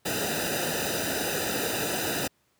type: noise with comb filter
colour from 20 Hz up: pink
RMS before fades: -29 dBFS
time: 0.05-2.28 s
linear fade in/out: 10 ms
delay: 0.91 ms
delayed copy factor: -0.95
effects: pink hiss -69 dBFS RMS until 2.59 s + high-pass 80 Hz 12 dB/octave